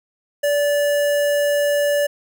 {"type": "tone with notch filter", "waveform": "square", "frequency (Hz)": 580, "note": "D5", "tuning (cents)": -22, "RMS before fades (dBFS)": -18, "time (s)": [0.43, 2.07], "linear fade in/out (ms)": 10, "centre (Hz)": 4200, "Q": 1.8, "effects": []}